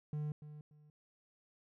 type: tone with echo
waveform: triangle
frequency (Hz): 150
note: D3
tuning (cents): +37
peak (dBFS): -34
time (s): 0.13-0.32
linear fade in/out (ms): 2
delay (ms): 290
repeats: 2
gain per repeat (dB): -12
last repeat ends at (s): 0.9
effects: none